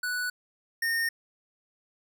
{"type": "tone pair in turn", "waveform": "square", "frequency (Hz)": [1480, 1835.5], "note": ["F#6", "A#6"], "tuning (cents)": [0, -27], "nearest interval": "major third", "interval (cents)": 373, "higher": "second", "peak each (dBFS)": [-29, -26], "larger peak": "second", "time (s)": [[0.03, 0.3], [0.82, 1.09]], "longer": "neither", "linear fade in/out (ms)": 5, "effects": []}